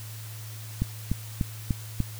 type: click train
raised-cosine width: 5 ms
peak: -12 dBFS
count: 5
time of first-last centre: 0.82-2.003 s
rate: 3.38 Hz
effects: added 109 Hz sine -38 dBFS peak until 2.19 s + white hiss -45 dBFS RMS until 2.19 s